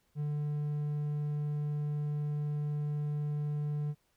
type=tone; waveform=triangle; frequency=148 Hz; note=D3; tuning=14 cents sharp; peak=-29 dBFS; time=0.15-3.95 s; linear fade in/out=50 ms; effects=pink hiss -74 dBFS RMS until 4.16 s